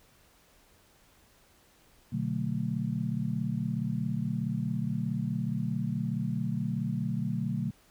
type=chord; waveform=sine; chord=B minor seventh; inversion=none; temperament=just; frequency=123.47 / 148.16 / 185.21 / 222.2 Hz; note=B2 / D3 / F#3 / A3; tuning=0 / +16 / +2 / +17 cents; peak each=-34 dBFS; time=2.12-7.71 s; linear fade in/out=10 ms; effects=pink hiss -62 dBFS RMS until 7.9 s